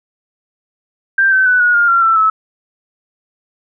sine tone with pitch steps, 1578 / 1534.8 / 1492.9 / 1452.1 / 1412.3 / 1373.7 / 1336.2 / 1299.6 Hz, G6 / G6 / F#6 / F#6 / F6 / F6 / E6 / E6, +11 / -37 / +15 / -33 / +19 / -29 / +23 / -25 cents, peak -8 dBFS, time 1.18-2.3 s, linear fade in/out 5 ms, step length 140 ms, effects none

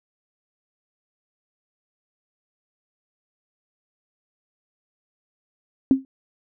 sine tone with exponential decay, 266.4 Hz, C4, 31 cents sharp, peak -8 dBFS, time 5.91-6.05 s, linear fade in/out 1 ms, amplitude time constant 29 ms, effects none

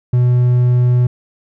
triangle tone, 123.47 Hz, B2, in tune, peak -7 dBFS, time 0.13-1.07 s, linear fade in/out 5 ms, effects none

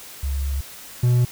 sine / triangle tone pair in turn, 68.8 / 122.59 Hz, C#2 / B2, -12 / -12 cents, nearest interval minor seventh, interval 1000 cents, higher second, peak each -21 / -12 dBFS, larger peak second, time 0.23-0.61 / 1.03-1.25 s, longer first, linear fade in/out 5 ms, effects white hiss -40 dBFS RMS until 1.31 s

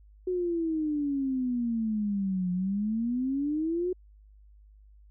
sine exponential two-way sweep, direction down then up, 370 to 178 to 370 Hz, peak -26 dBFS, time 0.27-3.93 s, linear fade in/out 5 ms, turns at 2.52 s, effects added 51 Hz sine -52 dBFS peak until 5.1 s

